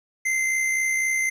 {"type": "tone with amplitude modulation", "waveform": "square", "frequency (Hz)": 2077, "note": "C7", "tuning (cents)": -13, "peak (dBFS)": -20, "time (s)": [0.25, 1.3], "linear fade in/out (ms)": 10, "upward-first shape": "sine", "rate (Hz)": 63.9, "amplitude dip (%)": 35, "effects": ["low-pass 12000 Hz 12 dB/octave", "10-bit"]}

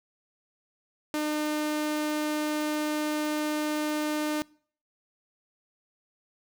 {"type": "tone", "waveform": "sawtooth", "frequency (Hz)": 302.6, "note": "D#4", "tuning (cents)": -48, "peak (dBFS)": -23, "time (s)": [1.14, 4.42], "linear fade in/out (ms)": 0, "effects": ["noise-tail reverb RT60 0.5 s tail -24 dB re dry"]}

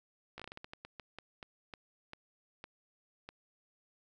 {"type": "slowing click train", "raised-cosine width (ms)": 0.3, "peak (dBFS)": -29, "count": 17, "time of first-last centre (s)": [0.38, 3.29], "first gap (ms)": 16, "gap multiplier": 1.28, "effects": []}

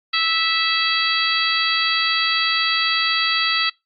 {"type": "harmonic tone", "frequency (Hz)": 656, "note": "E5", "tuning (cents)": -9, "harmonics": [2, 3, 4, 5, 6, 7], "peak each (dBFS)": [-24, -24, -24, -24, -24, -24], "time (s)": [0.13, 3.7], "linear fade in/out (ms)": 10, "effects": ["noise-tail reverb RT60 0.2 s tail -24 dB re dry", "Opus 32 kbps"]}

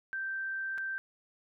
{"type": "tone with dropouts", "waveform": "sine", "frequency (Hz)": 1564, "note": "G6", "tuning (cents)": -4, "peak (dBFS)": -33, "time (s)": [0.13, 0.98], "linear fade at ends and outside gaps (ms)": 0, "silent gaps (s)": [0.778, 0.782], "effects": []}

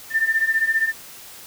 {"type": "beating tone pair", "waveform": "sine", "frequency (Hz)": [1781, 1796], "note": ["A6", "A6"], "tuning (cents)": [21, 35], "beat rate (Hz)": 15, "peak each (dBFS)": [-22, -19], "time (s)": [0.1, 0.93], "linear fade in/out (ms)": 50, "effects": ["white hiss -41 dBFS RMS until 1.46 s"]}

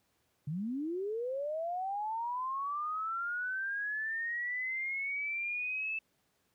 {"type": "linear sweep", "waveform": "sine", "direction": "up", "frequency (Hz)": [138.59, 2637], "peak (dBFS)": -33, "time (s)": [0.47, 5.99], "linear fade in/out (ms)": 5, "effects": ["pink hiss -75 dBFS RMS until 6.54 s", "high-pass 80 Hz 12 dB/octave"]}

